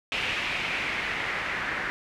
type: noise with low-pass filter sweep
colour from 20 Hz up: white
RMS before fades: -30 dBFS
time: 0.12-1.9 s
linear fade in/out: 0 ms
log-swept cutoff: 2700 to 1800 Hz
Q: 2.9
effects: none